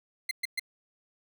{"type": "tone bursts", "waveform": "30% pulse", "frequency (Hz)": 2075, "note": "C7", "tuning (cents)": -15, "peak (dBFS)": -25, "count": 3, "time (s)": [0.29, 0.596], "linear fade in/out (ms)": 5, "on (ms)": 22, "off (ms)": 120, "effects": []}